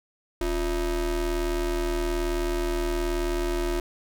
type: ring-modulated tone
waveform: square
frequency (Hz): 155.56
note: D#3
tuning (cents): 0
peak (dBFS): -22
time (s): 0.41-3.8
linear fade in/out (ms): 2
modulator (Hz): 195
effects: none